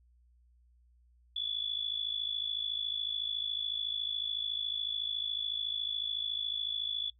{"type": "tone with amplitude modulation", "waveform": "sine", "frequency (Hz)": 3434, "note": "A7", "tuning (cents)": -43, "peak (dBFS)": -29, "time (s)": [1.36, 7.1], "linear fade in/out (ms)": 5, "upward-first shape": "sine", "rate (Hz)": 53.9, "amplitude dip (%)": 80, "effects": ["noise-tail reverb RT60 0.1 s tail -19 dB re dry", "added 60 Hz sine -62 dBFS peak until 7.19 s"]}